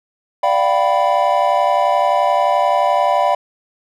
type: chord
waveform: triangle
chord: G dominant seventh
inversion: second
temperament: equal with one note detuned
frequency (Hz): 587.3 / 698.5 / 770.1 / 987.8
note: D5 / F5 / G5 / B5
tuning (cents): 0 / 0 / -31 / 0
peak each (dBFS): -16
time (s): 0.43-3.35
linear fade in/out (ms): 5
effects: none